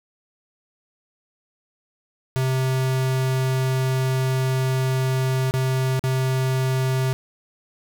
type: tone with dropouts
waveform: square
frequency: 130.81 Hz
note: C3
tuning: in tune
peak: -20 dBFS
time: 2.36-7.13 s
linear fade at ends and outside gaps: 0 ms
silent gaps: 5.51-5.539 / 5.994-6.039 s
effects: 9-bit